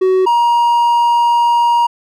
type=tone pair in turn; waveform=triangle; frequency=374.7 / 946.7 Hz; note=F#4 / A#5; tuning=+22 / +26 cents; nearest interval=octave + major third; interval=1604 cents; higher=second; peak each=-7 dBFS; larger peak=neither; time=0.01-0.26 / 0.26-1.87 s; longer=second; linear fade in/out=10 ms; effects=none